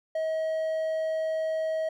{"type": "tone with hard clipping", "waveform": "triangle", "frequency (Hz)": 637, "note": "D#5", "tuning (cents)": 41, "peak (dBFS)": -27, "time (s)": [0.15, 1.89], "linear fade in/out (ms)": 5, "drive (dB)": 6, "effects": []}